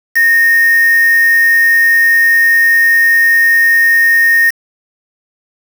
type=tone with quantisation; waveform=sine; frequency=1845 Hz; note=A#6; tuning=18 cents flat; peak=-6 dBFS; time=0.15-4.51 s; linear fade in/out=20 ms; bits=3; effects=none